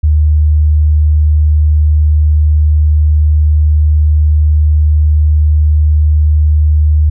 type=tone; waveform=sine; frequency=75.9 Hz; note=D#2; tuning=42 cents flat; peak=-5 dBFS; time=0.03-7.1 s; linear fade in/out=10 ms; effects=none